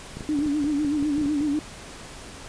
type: clicks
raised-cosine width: 3 ms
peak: -22 dBFS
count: 11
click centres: 0.17 / 0.208 / 0.389 / 0.461 / 0.642 / 0.848 / 1.026 / 1.181 / 1.214 / 1.259 / 1.408 s
type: tone with vibrato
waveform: sine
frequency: 293.7 Hz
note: D4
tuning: in tune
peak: -21 dBFS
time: 0.29-1.59 s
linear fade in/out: 0 ms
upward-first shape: sine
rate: 8 Hz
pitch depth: 79 cents each way
effects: pink hiss -41 dBFS RMS until 2.48 s + resampled to 22050 Hz